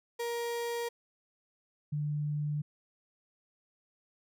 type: tone pair in turn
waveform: 35% pulse / sine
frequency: 471.1 / 148.39 Hz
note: A#4 / D3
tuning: +18 / +18 cents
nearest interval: octave + minor sixth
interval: 2000 cents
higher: first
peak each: -31 / -30 dBFS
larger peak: second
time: 0.19-0.89 / 1.92-2.62 s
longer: neither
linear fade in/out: 10 ms
effects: none